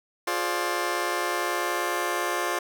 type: chord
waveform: 15% pulse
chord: D half-diminished seventh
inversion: first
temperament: just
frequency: 352.4 / 422.9 / 528.6 / 587.3 Hz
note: F4 / Ab4 / C5 / D5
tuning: +16 / +31 / +18 / 0 cents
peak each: -23 / -27 / -27 / -26 dBFS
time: 0.27-2.59 s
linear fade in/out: 5 ms
effects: none